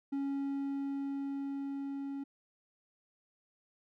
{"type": "tone with level ramp", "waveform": "triangle", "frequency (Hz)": 277.2, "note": "C#4", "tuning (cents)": 0, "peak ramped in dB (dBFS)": [-30, -35], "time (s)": [0.12, 2.24], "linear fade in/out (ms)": 10, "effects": []}